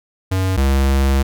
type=tone pair in turn; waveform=square; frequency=94.1 / 67.8 Hz; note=F#2 / C#2; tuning=+30 / -38 cents; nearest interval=tritone; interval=568 cents; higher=first; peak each=-16 / -13 dBFS; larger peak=second; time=0.31-0.57 / 0.57-1.23 s; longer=second; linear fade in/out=10 ms; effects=none